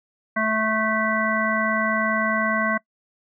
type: harmonic tone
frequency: 218.8 Hz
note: A3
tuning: 9 cents flat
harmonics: 1 / 3 / 5 / 7 / 9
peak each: -26 / -26 / -26 / -26 / -26 dBFS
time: 0.36-2.78 s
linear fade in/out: 10 ms
effects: noise-tail reverb RT60 0.1 s tail -23 dB re dry